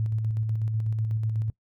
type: tone with tremolo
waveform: sine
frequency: 110 Hz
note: A2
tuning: in tune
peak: -23 dBFS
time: 0-1.5 s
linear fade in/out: 0 ms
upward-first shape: square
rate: 8.1 Hz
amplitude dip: 30%
effects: noise-tail reverb RT60 0.1 s tail -22 dB re dry